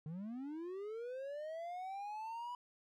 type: linear sweep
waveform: triangle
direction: up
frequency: 147.5 to 987 Hz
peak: -40 dBFS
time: 0.06-2.55 s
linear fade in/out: 2 ms
effects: none